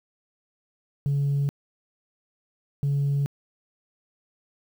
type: tone pair in turn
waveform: sine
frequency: 141.3 / 141.3 Hz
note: C#3 / C#3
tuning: +34 / +34 cents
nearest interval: unison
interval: 0 cents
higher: neither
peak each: -19 dBFS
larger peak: neither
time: 1.06-1.49 / 2.83-3.26 s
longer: neither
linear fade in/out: 0 ms
effects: tanh soft clip ceiling -19 dBFS + 9-bit